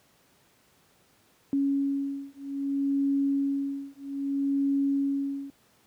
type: beating tone pair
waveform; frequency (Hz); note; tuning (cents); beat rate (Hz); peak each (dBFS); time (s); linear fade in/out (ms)
sine; 277.4 / 278.02; C#4 / C#4; +1 / +5; 0.62; -28; 1.53-5.5; 0
effects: pink hiss -63 dBFS RMS until 5.86 s + high-pass 100 Hz 12 dB/octave